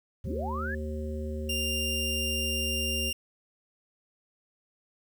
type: harmonic tone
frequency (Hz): 76.5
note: D#2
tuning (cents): -29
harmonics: 1 / 3 / 5 / 7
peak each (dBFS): -33 / -38 / -40 / -41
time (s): 0.24-3.13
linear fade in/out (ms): 50
type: linear sweep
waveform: sine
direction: up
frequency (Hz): 57.2 to 1760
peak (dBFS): -33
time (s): 0.24-0.75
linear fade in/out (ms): 5
type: tone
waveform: sawtooth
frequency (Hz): 2794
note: F7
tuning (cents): 0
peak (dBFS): -26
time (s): 1.49-3.13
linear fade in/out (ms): 5
effects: 10-bit